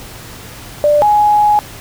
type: tone pair in turn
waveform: sine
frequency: 591 / 835.8 Hz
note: D5 / G#5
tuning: +11 / +11 cents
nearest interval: tritone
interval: 600 cents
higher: second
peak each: -7 dBFS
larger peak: neither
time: 0.84-1.02 / 1.02-1.59 s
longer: second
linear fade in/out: 0 ms
effects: added 113 Hz sine -39 dBFS peak until 1.8 s + pink hiss -33 dBFS RMS until 1.8 s